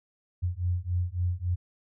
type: beating tone pair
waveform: sine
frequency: 87.31 / 90.91 Hz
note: F2 / F#2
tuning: 0 / -30 cents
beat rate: 3.6 Hz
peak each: -29 dBFS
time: 0.42-1.56 s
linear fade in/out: 20 ms
effects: none